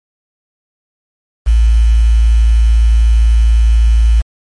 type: tone with quantisation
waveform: sine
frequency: 56 Hz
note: A1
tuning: 31 cents sharp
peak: -5 dBFS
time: 1.46-4.22 s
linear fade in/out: 20 ms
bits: 5
effects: MP3 48 kbps